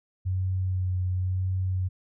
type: tone with vibrato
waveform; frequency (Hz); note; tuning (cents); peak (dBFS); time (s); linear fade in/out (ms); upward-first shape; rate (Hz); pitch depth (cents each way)
sine; 92.5; F#2; 0; -24; 0.25-1.89; 20; sine; 0.96; 18
effects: none